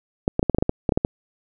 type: clicks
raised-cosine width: 2 ms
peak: -4 dBFS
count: 12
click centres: 0.279 / 0.394 / 0.429 / 0.497 / 0.547 / 0.585 / 0.625 / 0.694 / 0.892 / 0.922 / 0.975 / 1.049 s
effects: none